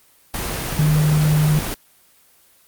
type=tone in noise; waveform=sine; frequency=152.2 Hz; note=D#3; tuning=38 cents flat; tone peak=-13 dBFS; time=0.79-1.59 s; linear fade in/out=0 ms; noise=pink; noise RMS=-25 dBFS; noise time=0.34-1.74 s; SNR=+9 dB; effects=white hiss -54 dBFS RMS until 2.67 s + Opus 24 kbps